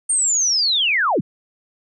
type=linear sweep; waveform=sine; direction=down; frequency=8870 to 99.4 Hz; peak=-15 dBFS; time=0.09-1.21 s; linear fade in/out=10 ms; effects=none